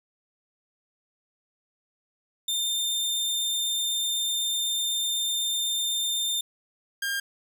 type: tone pair in turn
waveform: sawtooth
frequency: 3608 / 1607.2 Hz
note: A7 / G6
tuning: +43 / +43 cents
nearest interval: octave + major second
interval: 1400 cents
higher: first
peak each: -22 / -23 dBFS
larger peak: first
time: 2.48-6.41 / 7.02-7.2 s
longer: first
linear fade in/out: 5 ms
effects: none